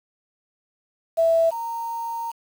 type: tone pair in turn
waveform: sine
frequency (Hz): 659.3 / 924.9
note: E5 / A#5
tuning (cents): 0 / -14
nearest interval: tritone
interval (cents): 586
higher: second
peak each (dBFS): -15 / -26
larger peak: first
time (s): 1.17-1.51 / 1.51-2.32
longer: second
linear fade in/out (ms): 20
effects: 7-bit